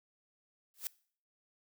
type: noise with exponential growth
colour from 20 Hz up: blue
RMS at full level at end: -34 dBFS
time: 0.74-0.87 s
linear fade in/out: 0 ms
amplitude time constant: 27 ms
effects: noise-tail reverb RT60 0.5 s tail -22 dB re dry